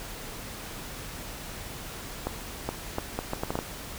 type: accelerating click train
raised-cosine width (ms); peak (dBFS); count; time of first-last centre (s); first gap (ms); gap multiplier
1; -14; 9; 2.27-3.589; 420; 0.7
effects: added 42 Hz sine -49 dBFS peak until 3.98 s + pink hiss -40 dBFS RMS until 3.98 s